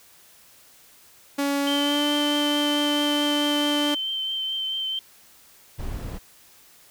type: tone with pitch glide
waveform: sawtooth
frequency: 281.7 to 293 Hz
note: C#4 to D4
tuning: +28 to -4 cents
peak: -18 dBFS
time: 1.38-3.95 s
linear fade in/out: 10 ms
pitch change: +68 cents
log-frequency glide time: 1.64-2.04 s
type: tone with vibrato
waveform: sine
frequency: 3108 Hz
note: G7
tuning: 16 cents flat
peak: -25 dBFS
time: 1.67-4.99 s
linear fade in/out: 2 ms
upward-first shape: triangle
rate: 4.6 Hz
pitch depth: 20 cents each way
type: noise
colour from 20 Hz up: brown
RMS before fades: -31 dBFS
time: 5.78-6.19 s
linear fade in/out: 20 ms
effects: white hiss -53 dBFS RMS until 6.9 s